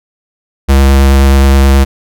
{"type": "tone with vibrato", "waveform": "square", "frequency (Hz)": 68.1, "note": "C#2", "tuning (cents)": -30, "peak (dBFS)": -4, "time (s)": [0.68, 1.85], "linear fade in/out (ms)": 20, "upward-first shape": "sine", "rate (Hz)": 9.4, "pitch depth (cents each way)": 13, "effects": []}